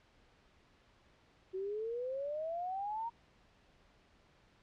sine exponential sweep, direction up, 370 to 944 Hz, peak -36 dBFS, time 1.53-3.1 s, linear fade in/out 20 ms, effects pink hiss -67 dBFS RMS until 4.62 s + low-pass 4000 Hz 12 dB/octave

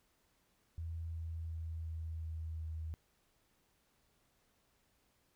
sine tone with pitch steps, 82.41 / 81.89 / 81.37 / 80.85 / 80.34 / 79.83 Hz, E2 / E2 / E2 / E2 / E2 / D#2, 0 / -11 / -22 / -33 / -44 / +45 cents, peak -39 dBFS, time 0.78-2.94 s, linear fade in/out 0 ms, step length 360 ms, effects pink hiss -75 dBFS RMS until 5.35 s

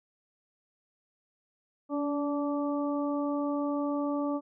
harmonic tone with a mistuned harmonic, 290.1 Hz, D4, 21 cents flat, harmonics 1 / 2 / 3 / 4, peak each -29 / -34 / -40 / -39 dBFS, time 1.89-4.41 s, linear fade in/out 50 ms, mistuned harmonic 1, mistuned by -22 cents, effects none

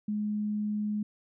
sine tone, 210 Hz, G#3, 19 cents sharp, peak -28 dBFS, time 0.08-1.03 s, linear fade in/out 5 ms, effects none

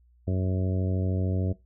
harmonic tone, 93.2 Hz, F#2, 13 cents sharp, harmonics 1 / 2 / 3 / 4 / 5 / 6 / 7, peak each -25 / -31 / -35 / -37 / -39 / -41 / -42 dBFS, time 0.27-1.53 s, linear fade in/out 10 ms, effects noise-tail reverb RT60 0.2 s tail -18 dB re dry + added 60 Hz sine -57 dBFS peak until 1.65 s

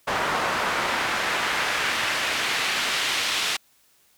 pink noise with band-pass filter sweep, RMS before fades -25 dBFS, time 0.07-3.57 s, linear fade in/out 10 ms, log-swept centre 1100 to 3300 Hz, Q 0.98, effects white hiss -61 dBFS RMS until 4.17 s

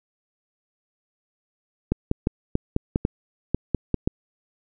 clicks, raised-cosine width 3 ms, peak -7 dBFS, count 11, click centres 1.92 / 2.114 / 2.271 / 2.554 / 2.764 / 2.959 / 3.051 / 3.546 / 3.747 / 3.943 / 4.075 s, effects none

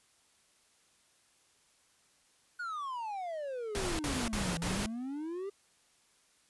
triangle exponential two-way sweep, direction down then up, 1480 to 163.4 to 407.4 Hz, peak -34 dBFS, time 2.59-5.5 s, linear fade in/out 10 ms, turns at 4.58 s
pink noise bursts, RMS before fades -35 dBFS, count 4, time 3.75-4.86 s, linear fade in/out 0 ms, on 240 ms, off 50 ms
effects white hiss -68 dBFS RMS until 6.49 s + resampled to 24000 Hz

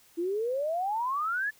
sine exponential sweep, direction up, 328.8 to 1760 Hz, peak -27 dBFS, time 0.17-1.51 s, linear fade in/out 20 ms, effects white hiss -60 dBFS RMS until 1.59 s

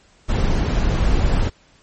brown noise, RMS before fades -17 dBFS, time 0.28-1.5 s, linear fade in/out 20 ms, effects pink hiss -54 dBFS RMS until 1.82 s + MP3 32 kbps

